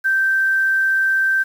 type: tone with quantisation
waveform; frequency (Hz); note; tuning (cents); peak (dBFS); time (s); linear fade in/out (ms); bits
sine; 1561; G6; -8; -14; 0.04-1.44; 20; 7
effects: none